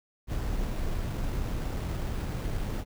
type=noise with sample-and-hold; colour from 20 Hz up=brown; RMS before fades=-31 dBFS; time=0.27-2.85 s; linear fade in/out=50 ms; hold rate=6300 Hz; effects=none